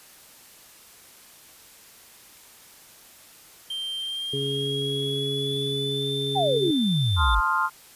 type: tone with pitch glide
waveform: triangle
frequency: 3150 to 3556 Hz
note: G7 to A7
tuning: +8 to +18 cents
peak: -27 dBFS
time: 3.7-7.35 s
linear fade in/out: 5 ms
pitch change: +210 cents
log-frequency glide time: 3.98-6.09 s
type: harmonic tone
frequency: 138.59 Hz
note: C#3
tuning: in tune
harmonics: 1 / 2 / 3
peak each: -30 / -35 / -29 dBFS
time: 4.33-6.71 s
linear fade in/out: 5 ms
type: exponential sweep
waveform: sine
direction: down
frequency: 823 to 46.25 Hz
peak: -20 dBFS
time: 6.35-7.41 s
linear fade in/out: 20 ms
type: chord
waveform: sine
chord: F dominant seventh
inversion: first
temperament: equal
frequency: 880 / 1046.5 / 1244.5 / 1396.9 Hz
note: A5 / C6 / Eb6 / F6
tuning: 0 / 0 / 0 / 0 cents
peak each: -29 / -24 / -28 / -25 dBFS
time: 7.16-7.7 s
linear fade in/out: 50 ms
effects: white hiss -50 dBFS RMS until 7.95 s + resampled to 32000 Hz